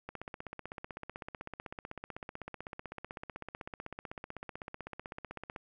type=click train; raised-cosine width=0.5 ms; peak=-26 dBFS; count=88; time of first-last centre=0.09-5.562 s; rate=15.9 Hz; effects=none